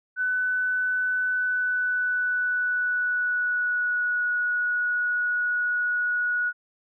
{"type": "tone with pitch glide", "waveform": "sine", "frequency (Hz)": [1500, 1460.7], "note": ["F#6", "F#6"], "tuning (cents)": [23, -23], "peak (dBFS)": -22, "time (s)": [0.16, 6.53], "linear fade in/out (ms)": 50, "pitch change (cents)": -46, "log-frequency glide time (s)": [1.3, 4.27], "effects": []}